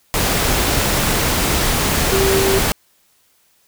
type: tone in noise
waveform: sine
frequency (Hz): 388.2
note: G4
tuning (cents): -17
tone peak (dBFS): -15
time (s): 2.12-2.59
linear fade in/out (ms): 0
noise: pink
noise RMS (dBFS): -17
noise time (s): 0.14-2.72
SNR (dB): -1
effects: white hiss -58 dBFS RMS until 3.67 s